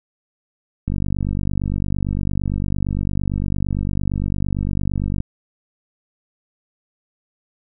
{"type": "click train", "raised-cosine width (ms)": 5, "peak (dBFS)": -10, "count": 212, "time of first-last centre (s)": [0.88, 5.204], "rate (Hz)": 48.8, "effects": []}